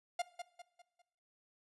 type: tone with echo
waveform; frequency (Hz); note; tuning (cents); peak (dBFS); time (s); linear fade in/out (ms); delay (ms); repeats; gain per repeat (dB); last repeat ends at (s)
45% pulse; 704; F5; +14; -33; 0.19-0.22; 5; 200; 4; -8; 1.02
effects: noise-tail reverb RT60 0.8 s tail -19 dB re dry + resampled to 24000 Hz